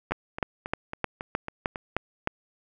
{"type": "two click trains", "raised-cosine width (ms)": 0.5, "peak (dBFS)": [-18, -10], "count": [7, 8], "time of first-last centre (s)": [[0.11, 1.758], [0.12, 2.274]], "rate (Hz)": [3.64, 3.25], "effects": []}